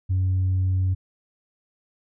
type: tone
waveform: sine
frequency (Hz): 93.2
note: F#2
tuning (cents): +13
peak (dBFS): -17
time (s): 0.09-0.95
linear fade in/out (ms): 20
effects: tanh soft clip ceiling -17 dBFS